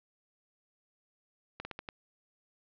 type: slowing click train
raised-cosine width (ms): 0.3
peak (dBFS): -23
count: 5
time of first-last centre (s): 1.6-1.888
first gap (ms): 50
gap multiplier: 1.25
effects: low-pass 4000 Hz 12 dB/octave